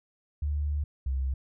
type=tone pair in turn; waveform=sine; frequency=73.42 / 66.25 Hz; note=D2 / C2; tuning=0 / +22 cents; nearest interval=major second; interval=178 cents; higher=first; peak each=-26 dBFS; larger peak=neither; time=0.42-0.84 / 1.06-1.34 s; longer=first; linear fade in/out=5 ms; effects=none